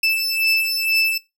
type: beating tone pair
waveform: 30% pulse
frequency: 2637 / 2639.1 Hz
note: E7 / E7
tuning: 0 / +1 cents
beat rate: 2.1 Hz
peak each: -18 dBFS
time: 0.03-1.18 s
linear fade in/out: 5 ms
effects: noise-tail reverb RT60 0.2 s tail -17 dB re dry